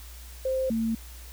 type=tone pair in turn; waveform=sine; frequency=523.3 / 225 Hz; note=C5 / A3; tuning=0 / +39 cents; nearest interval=octave + minor third; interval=1461 cents; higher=first; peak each=-24 dBFS; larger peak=neither; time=0.45-0.7 / 0.7-0.95 s; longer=neither; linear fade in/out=5 ms; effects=added 60 Hz sine -42 dBFS peak until 1.32 s + white hiss -49 dBFS RMS until 1.32 s